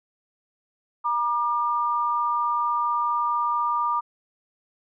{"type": "tone pair together", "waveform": "sine", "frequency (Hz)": [953.7, 1198], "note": ["A#5", "D6"], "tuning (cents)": [39, 34], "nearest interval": "major third", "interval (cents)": 395, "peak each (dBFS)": [-25, -23], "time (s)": [1.04, 4.01], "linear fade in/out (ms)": 20, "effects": []}